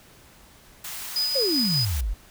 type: high-pass noise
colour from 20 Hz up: white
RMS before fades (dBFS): -35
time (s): 0.84-2.01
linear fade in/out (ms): 5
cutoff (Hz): 720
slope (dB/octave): 24
type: tone with tremolo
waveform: sine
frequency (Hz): 4978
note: D#8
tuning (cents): 0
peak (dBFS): -21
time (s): 1.16-1.85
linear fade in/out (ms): 2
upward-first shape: sine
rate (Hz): 5.2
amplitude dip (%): 35
type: exponential sweep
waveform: sine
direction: down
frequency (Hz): 575 to 41.2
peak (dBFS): -23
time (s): 1.35-2.14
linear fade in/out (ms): 10
effects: pink hiss -52 dBFS RMS until 2.3 s